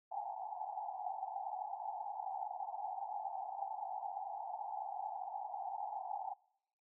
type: band-pass noise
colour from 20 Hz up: white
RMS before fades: -43 dBFS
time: 0.11-6.34 s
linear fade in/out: 10 ms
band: 740 to 850 Hz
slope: 96 dB/octave
effects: noise-tail reverb RT60 0.8 s tail -25 dB re dry